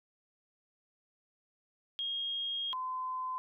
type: tone pair in turn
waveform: sine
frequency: 3254 / 1024.9 Hz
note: G#7 / C6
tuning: -36 / -36 cents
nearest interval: octave + minor sixth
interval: 2000 cents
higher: first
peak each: -33 / -34 dBFS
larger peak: first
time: 1.99-2.73 / 2.73-3.38 s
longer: first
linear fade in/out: 0 ms
effects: none